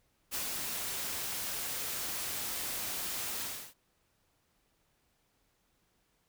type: noise with ADSR envelope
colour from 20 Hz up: white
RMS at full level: -35 dBFS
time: 0.31-3.74 s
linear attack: 35 ms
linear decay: 120 ms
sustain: -2 dB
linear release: 320 ms
effects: pink hiss -74 dBFS RMS until 6.28 s